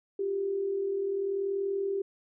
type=tone pair together; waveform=sine; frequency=353.9 / 394.6 Hz; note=F4 / G4; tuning=+23 / +11 cents; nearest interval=major second; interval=188 cents; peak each=-38 / -28 dBFS; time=0.19-2.02 s; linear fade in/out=5 ms; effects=none